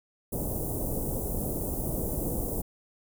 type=band-stop noise; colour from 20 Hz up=pink; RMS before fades=-31 dBFS; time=0.32-2.62 s; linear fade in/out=10 ms; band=640 to 10000 Hz; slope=24 dB/octave; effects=none